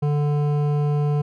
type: tone with hard clipping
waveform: sine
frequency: 146.83 Hz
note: D3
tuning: in tune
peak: -20 dBFS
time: 0.02-1.22 s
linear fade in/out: 10 ms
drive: 12 dB
effects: none